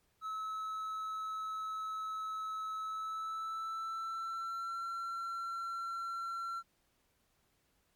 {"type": "tone with pitch glide", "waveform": "triangle", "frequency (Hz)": [1295, 1358.6], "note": ["E6", "F6"], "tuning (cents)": [-31, -48], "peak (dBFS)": -35, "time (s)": [0.21, 6.63], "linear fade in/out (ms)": 50, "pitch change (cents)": 83, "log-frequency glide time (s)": [2.78, 4.84], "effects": ["pink hiss -75 dBFS RMS until 7.95 s", "MP3 96 kbps"]}